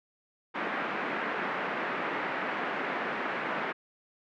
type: band-pass noise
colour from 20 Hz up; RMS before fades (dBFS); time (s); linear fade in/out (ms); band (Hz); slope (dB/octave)
white; -33; 0.54-3.73; 20; 190 to 2000; 24
effects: none

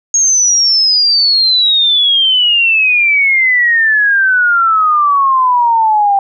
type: exponential sweep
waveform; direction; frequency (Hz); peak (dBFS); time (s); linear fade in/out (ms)
sine; down; 6590 to 784; -7; 0.14-6.19; 2
effects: none

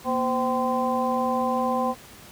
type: harmonic tone with a mistuned harmonic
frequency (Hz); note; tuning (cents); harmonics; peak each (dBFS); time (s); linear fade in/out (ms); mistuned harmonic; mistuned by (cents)
257.9; C4; -25; 1 / 2 / 3 / 4; -27 / -27 / -27 / -27; 0.04-1.95; 50; 1; -140
effects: pink hiss -46 dBFS RMS until 2.31 s + high-pass 60 Hz 12 dB/octave

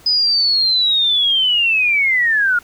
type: linear sweep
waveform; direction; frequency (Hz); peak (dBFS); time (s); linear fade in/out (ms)
sine; down; 5030 to 1400; -12; 0.06-2.59; 5
effects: pink hiss -46 dBFS RMS until 2.63 s

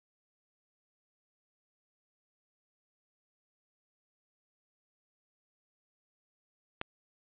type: click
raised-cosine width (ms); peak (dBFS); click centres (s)
0.3; -17; 6.814
effects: resampled to 8000 Hz + 9-bit

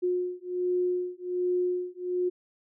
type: beating tone pair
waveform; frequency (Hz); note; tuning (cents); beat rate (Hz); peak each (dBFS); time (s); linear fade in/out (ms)
sine; 359.4 / 360.7; F4 / F#4; +50 / -44; 1.3; -29; 0.02-2.3; 20
effects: none

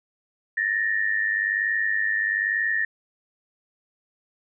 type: tone pair together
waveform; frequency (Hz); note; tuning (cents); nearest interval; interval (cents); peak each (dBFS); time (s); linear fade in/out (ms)
sine; 1763.6 / 1864.7; A6 / A#6; +4 / 0; minor second; 96; -24; 0.57-2.85; 5
effects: none

